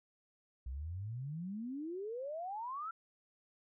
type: exponential sweep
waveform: sine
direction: up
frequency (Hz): 60.5 to 1370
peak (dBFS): -39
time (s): 0.66-2.91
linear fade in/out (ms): 5
effects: none